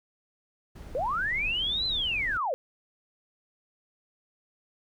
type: noise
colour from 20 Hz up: brown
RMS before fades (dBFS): -41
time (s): 0.75-2.38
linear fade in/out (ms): 10
type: linear two-way sweep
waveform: sine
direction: up then down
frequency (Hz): 470.6 to 4099 to 470.6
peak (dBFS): -26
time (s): 0.95-2.54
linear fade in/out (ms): 0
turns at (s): 1.86
effects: none